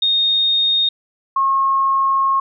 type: tone pair in turn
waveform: sine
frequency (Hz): 3699 / 1083.3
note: A#7 / C#6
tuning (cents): -14 / -40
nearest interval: octave + major sixth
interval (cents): 2126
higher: first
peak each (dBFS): -13 / -13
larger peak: neither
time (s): 0.02-0.89 / 1.36-2.4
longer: second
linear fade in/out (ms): 5
effects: none